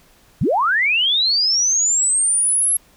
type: linear sweep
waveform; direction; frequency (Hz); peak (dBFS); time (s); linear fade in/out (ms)
sine; up; 85.8 to 11270; -14; 0.41-2.77; 5
effects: pink hiss -53 dBFS RMS until 2.96 s